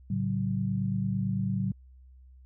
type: tone cluster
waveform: sine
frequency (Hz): 111.9 / 141.1 / 189.7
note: A2 / C#3 / F#3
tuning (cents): +30 / +31 / +43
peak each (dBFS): -31 / -33 / -29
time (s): 0.1-1.72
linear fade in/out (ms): 5
effects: added 64 Hz sine -50 dBFS peak until 2.45 s